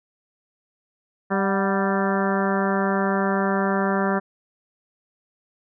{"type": "harmonic tone with a mistuned harmonic", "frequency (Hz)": 196, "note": "G3", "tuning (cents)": 0, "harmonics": [1, 2, 3, 4, 5, 6, 7, 8, 9], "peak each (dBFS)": [-23, -26, -28, -29, -30, -31, -31, -32, -33], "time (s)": [1.3, 4.2], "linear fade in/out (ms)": 20, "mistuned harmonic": 4, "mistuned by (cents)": -60, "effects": []}